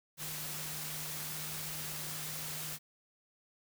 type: tone in noise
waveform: sine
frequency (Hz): 153.7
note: D#3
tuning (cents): -21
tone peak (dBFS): -48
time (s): 0.17-2.79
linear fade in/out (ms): 50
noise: white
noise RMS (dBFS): -41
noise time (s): 0.17-2.79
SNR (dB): -10
effects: none